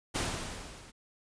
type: noise with level ramp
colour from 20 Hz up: pink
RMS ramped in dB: -30 to -53 dBFS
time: 0.14-0.92 s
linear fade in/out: 20 ms
effects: resampled to 22050 Hz